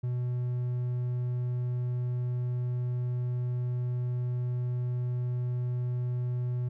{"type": "tone", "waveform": "triangle", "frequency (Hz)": 123.47, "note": "B2", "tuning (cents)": 0, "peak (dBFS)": -26, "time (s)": [0.03, 6.69], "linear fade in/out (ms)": 10, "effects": []}